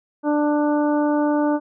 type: harmonic tone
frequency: 296 Hz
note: D4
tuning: 14 cents sharp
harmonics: 1 / 2 / 3 / 4 / 5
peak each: -18 / -23 / -26 / -33 / -34 dBFS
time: 0.23-1.6 s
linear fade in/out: 50 ms
effects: none